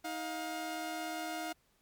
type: tone pair together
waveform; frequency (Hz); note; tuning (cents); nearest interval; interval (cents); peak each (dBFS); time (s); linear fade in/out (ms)
sawtooth; 316.1 / 709.6; D#4 / F5; +27 / +27; octave + major second; 1400; -37 / -35; 0.04-1.53; 10
effects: pink hiss -72 dBFS RMS until 1.81 s + MP3 96 kbps